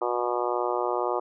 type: harmonic tone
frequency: 121.6 Hz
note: B2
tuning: 26 cents flat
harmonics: 3 / 4 / 5 / 6 / 7 / 8 / 9 / 10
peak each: -30 / -31 / -32 / -33 / -33 / -34 / -35 / -35 dBFS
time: 0.01-1.2 s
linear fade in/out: 10 ms
effects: none